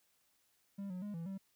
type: tone with pitch steps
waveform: triangle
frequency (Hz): 198.6 / 182 / 206.4 / 166.5 / 193.5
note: G3 / F#3 / G#3 / E3 / G3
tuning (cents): +23 / -28 / -10 / +18 / -22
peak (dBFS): -38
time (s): 0.78-1.38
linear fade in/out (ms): 10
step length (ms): 120
effects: white hiss -75 dBFS RMS until 1.55 s